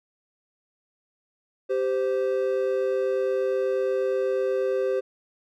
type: tone pair together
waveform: triangle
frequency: 390.9 / 519.2 Hz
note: G4 / C5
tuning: -5 / -13 cents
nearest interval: perfect fourth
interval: 492 cents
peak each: -23 dBFS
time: 1.69-5.01 s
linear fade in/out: 20 ms
effects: none